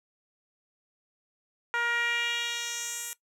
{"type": "tone with band-pass filter sweep", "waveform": "10% pulse", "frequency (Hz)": 472.8, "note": "A#4", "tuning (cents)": 24, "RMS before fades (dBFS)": -31, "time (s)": [1.74, 3.13], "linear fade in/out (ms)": 0, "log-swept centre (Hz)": [1300, 10000], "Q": 1.7, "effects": ["noise-tail reverb RT60 0.1 s tail -18 dB re dry"]}